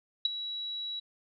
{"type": "tone with ADSR envelope", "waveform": "sine", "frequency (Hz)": 3900, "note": "B7", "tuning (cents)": -23, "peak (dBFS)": -20, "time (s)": [0.25, 1], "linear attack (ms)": 4, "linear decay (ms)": 15, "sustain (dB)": -14, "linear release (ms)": 10, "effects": []}